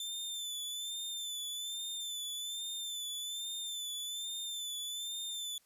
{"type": "tone with vibrato", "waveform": "sawtooth", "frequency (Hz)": 3540, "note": "A7", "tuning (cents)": 10, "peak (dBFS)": -35, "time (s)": [0, 5.58], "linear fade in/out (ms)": 2, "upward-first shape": "sine", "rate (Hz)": 1.2, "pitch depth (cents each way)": 44, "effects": ["white hiss -70 dBFS RMS until 5.65 s", "resampled to 32000 Hz"]}